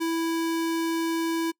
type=tone; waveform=square; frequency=329.6 Hz; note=E4; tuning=in tune; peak=-25 dBFS; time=0-1.52 s; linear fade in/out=20 ms; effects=noise-tail reverb RT60 0.1 s tail -24 dB re dry